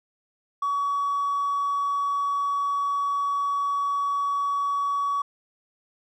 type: tone with hard clipping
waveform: sine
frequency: 1131 Hz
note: C#6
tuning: 34 cents sharp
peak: -23 dBFS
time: 0.62-5.22 s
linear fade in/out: 5 ms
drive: 1 dB
effects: none